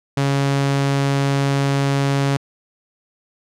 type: tone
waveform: sawtooth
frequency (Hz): 138.9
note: C#3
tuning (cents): +4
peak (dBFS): -12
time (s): 0.17-2.37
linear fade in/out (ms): 5
effects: low-pass 8000 Hz 12 dB/octave